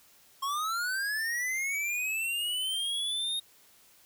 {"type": "linear sweep", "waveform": "square", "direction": "up", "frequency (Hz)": [1072, 3729], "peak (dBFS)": -30, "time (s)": [0.42, 3.4], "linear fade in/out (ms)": 10, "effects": ["white hiss -60 dBFS RMS until 4.05 s"]}